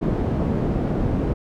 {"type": "low-pass noise", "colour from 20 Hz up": "white", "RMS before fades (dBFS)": -22, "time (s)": [0.01, 1.34], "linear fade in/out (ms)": 20, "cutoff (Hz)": 290, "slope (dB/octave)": 12, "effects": []}